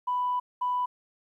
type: tone bursts at uneven times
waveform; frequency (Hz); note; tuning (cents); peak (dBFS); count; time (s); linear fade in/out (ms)
sine; 991; B5; +6; -24; 2; 0.07-0.4 / 0.61-0.86; 10
effects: tanh soft clip ceiling -20 dBFS + 11-bit